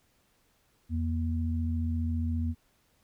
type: tone pair together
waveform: sine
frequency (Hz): 84.1 / 237.7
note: E2 / A#3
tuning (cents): +35 / +34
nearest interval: octave + tritone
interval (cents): 1799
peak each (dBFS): -28 / -33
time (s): 0.89-2.55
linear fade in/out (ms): 50
effects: pink hiss -69 dBFS RMS until 3.03 s